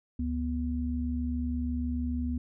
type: tone pair together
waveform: sine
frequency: 72.8 / 244.9 Hz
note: D2 / B3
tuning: -15 / -14 cents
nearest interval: octave + major sixth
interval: 2101 cents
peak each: -31 / -31 dBFS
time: 0.19-2.38 s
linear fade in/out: 5 ms
effects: none